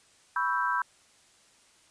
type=chord; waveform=sine; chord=C# half-diminished seventh; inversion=third; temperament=equal; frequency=987.8 / 1108.7 / 1318.5 / 1568 Hz; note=B5 / C#6 / E6 / G6; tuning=0 / 0 / 0 / 0 cents; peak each=-29 / -34 / -32 / -30 dBFS; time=0.36-0.82 s; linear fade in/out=2 ms; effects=white hiss -61 dBFS RMS until 1.9 s + resampled to 22050 Hz